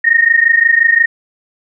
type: tone pair together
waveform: sine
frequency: 1839 / 1864.7 Hz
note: A#6 / A#6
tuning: -24 / 0 cents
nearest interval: unison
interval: 24 cents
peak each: -10 dBFS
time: 0.04-1.06 s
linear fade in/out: 10 ms
effects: none